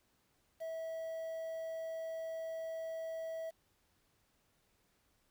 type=tone with quantisation; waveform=triangle; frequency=650 Hz; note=E5; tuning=24 cents flat; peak=-37 dBFS; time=0.6-3.51 s; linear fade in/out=20 ms; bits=10; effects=pink hiss -75 dBFS RMS until 5.3 s